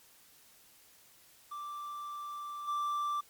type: tone with level steps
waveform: triangle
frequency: 1174 Hz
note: D6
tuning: 1 cent flat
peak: -37 / -29 dBFS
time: 1.51-3.21 s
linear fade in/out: 10 ms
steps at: 2.67 s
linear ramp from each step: 20 ms
effects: white hiss -61 dBFS RMS until 3.29 s + MP3 96 kbps